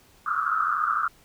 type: band-pass noise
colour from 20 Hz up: pink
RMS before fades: -25 dBFS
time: 0.26-1.08 s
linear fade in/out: 5 ms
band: 1200 to 1400 Hz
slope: 96 dB/octave
effects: pink hiss -57 dBFS RMS until 1.24 s